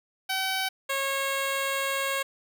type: tone pair in turn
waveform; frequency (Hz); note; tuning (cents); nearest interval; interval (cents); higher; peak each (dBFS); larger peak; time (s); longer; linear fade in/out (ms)
10% pulse; 763 / 545.8; G5 / C#5; -47 / -27; tritone; 580; first; -18 / -18; neither; 0.29-0.69 / 0.89-2.23; second; 10
effects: none